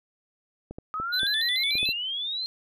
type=clicks; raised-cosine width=2 ms; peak=-24 dBFS; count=7; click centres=0.71 / 0.785 / 1 / 1.232 / 1.754 / 1.83 / 1.89 s
type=exponential sweep; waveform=sine; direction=up; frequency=1244.5 to 4213 Hz; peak=-28 dBFS; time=0.94-2.46 s; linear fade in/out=0 ms
type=tone with vibrato; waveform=triangle; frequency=3747 Hz; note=A#7; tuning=8 cents sharp; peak=-23 dBFS; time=1.12-1.93 s; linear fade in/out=20 ms; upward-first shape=square; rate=6.8 Hz; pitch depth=130 cents each way
effects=none